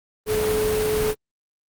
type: tone in noise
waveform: sine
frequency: 429.2 Hz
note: A4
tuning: 43 cents flat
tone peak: -20 dBFS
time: 0.26-1.15 s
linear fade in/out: 50 ms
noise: pink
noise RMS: -27 dBFS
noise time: 0.26-1.15 s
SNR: +4 dB
effects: Opus 32 kbps